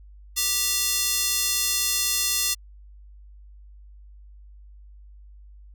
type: tone with high-pass filter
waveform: square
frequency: 392 Hz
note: G4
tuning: in tune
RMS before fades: -24 dBFS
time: 0.36-2.55 s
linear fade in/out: 20 ms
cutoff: 4900 Hz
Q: 0.86
effects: added 50 Hz sine -44 dBFS peak until 5.74 s